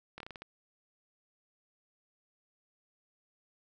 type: slowing click train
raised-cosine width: 0.3 ms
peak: -28 dBFS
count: 7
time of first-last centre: 0.18-0.42 s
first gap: 23 ms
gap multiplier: 1.22
effects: none